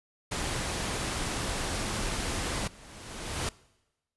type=noise; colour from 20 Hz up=pink; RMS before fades=-32 dBFS; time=0.31-2.68 s; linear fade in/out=10 ms
type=noise with exponential growth; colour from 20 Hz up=pink; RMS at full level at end=-30 dBFS; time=2.2-3.49 s; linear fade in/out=2 ms; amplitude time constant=280 ms
effects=noise-tail reverb RT60 1.0 s tail -22 dB re dry + resampled to 24000 Hz